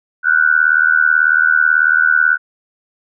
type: tone with amplitude modulation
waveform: sine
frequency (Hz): 1480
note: F#6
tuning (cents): 0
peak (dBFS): -5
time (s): 0.23-2.38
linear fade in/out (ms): 50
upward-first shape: sine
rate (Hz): 78.2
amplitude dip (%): 95
effects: none